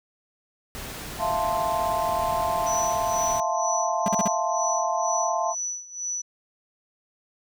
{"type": "noise", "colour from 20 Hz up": "pink", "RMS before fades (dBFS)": -36, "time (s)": [0.75, 3.4], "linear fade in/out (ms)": 0}
{"type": "chord", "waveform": "sine", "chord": "F major seventh", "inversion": "third", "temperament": "equal", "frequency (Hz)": [659.3, 698.5, 880, 1046.5], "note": ["E5", "F5", "A5", "C6"], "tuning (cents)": [0, 0, 0, 0], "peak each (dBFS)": -28, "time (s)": [1.18, 5.55], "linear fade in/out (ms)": 50}
{"type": "tone with tremolo", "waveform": "sine", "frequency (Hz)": 5940, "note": "F#8", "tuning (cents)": 6, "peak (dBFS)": -26, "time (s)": [2.66, 6.22], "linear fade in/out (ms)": 10, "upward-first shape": "sine", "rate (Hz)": 2.1, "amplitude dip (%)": 85}
{"type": "tone bursts", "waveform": "45% pulse", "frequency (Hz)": 200, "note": "G3", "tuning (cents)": 35, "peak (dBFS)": -23, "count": 4, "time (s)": [4.06, 4.277], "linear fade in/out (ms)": 2, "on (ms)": 22, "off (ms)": 43}
{"effects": []}